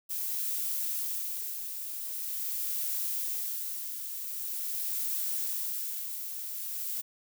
violet noise with tremolo, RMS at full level -32 dBFS, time 0.09-7.02 s, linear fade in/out 20 ms, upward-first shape sine, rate 0.44 Hz, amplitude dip 50%, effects none

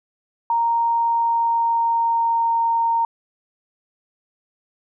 sine tone with pitch glide, 930 to 922.5 Hz, A#5 to A#5, -4 to -18 cents, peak -16 dBFS, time 0.5-3.05 s, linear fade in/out 2 ms, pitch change -14 cents, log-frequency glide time 0.9-2.56 s, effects none

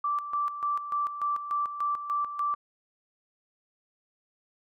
sine tone with tremolo, 1168 Hz, D6, 10 cents flat, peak -25 dBFS, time 0.04-2.55 s, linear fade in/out 5 ms, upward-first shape square, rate 3.4 Hz, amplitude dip 65%, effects none

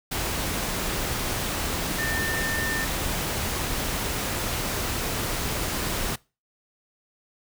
sine tone in noise, 1800 Hz, A6, 39 cents sharp, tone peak -28 dBFS, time 1.98-2.85 s, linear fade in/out 10 ms, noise pink, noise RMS -28 dBFS, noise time 0.11-6.16 s, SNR -3 dB, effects noise-tail reverb RT60 0.3 s tail -23 dB re dry

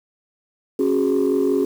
sine chord, C# suspended fourth, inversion none, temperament equal with one note detuned, 273.7 / 370 / 415.3 Hz, C#4 / F#4 / G#4, -22 / 0 / 0 cents, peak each -19 dBFS, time 0.79-1.65 s, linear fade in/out 5 ms, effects tanh soft clip ceiling -11 dBFS + 7-bit

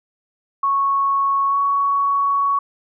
sine tone with pitch glide, 1105 to 1118.5 Hz, C#6 to C#6, -6 to +15 cents, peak -15 dBFS, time 0.63-2.59 s, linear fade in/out 5 ms, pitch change +21 cents, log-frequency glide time 1.48-1.57 s, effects none

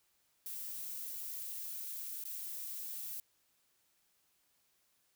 violet noise with dropouts, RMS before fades -43 dBFS, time 0.46-3.2 s, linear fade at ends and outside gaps 1 ms, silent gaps 2.239-2.252 s, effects white hiss -75 dBFS RMS until 5.15 s

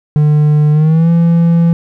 triangle tone with pitch glide, 150 to 168.37 Hz, D3 to E3, +37 to +37 cents, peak -4 dBFS, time 0.16-1.73 s, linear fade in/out 0 ms, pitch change +200 cents, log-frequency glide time 0.72-1.1 s, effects none

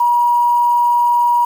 sine tone with quantisation, 959 Hz, A#5, 49 cents sharp, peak -10 dBFS, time 0-1.45 s, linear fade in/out 5 ms, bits 6, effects none

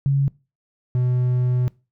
sine / triangle tone pair in turn, 138.59 / 124.83 Hz, C#3 / B2, 0 / +19 cents, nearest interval major second, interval 181 cents, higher first, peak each -15 dBFS, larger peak neither, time 0.06-0.28 / 0.95-1.68 s, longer second, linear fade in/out 0 ms, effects noise-tail reverb RT60 0.3 s tail -23 dB re dry

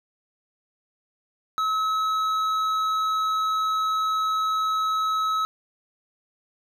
triangle tone with hard clipping, 1289 Hz, E6, 39 cents flat, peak -23 dBFS, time 1.58-5.45 s, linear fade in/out 0 ms, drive 10 dB, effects none

